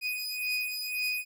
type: beating tone pair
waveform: 30% pulse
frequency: 2488 / 2489.9 Hz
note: D#7 / D#7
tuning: -1 / +1 cents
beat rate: 1.9 Hz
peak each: -31 dBFS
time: 0.01-1.25 s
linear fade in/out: 50 ms
effects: none